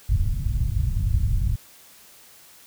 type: low-pass noise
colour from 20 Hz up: white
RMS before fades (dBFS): -22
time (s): 0.09-1.56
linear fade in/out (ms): 5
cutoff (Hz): 100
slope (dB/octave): 24
effects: white hiss -50 dBFS RMS until 2.66 s